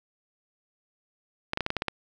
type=clicks; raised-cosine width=0.3 ms; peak=-11 dBFS; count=8; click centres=1.534 / 1.574 / 1.607 / 1.664 / 1.704 / 1.767 / 1.821 / 1.883 s; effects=none